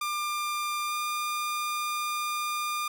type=tone with pitch glide; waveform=sawtooth; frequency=1196 to 1205 Hz; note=D6 to D6; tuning=+31 to +44 cents; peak=-25 dBFS; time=0.01-2.88 s; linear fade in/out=5 ms; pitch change=+13 cents; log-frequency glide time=0.87-0.93 s; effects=none